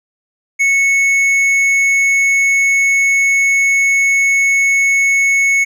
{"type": "tone with hard clipping", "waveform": "sine", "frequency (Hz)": 2205, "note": "C#7", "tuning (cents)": -10, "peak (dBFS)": -11, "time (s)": [0.59, 5.65], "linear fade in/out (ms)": 20, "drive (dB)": 6, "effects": []}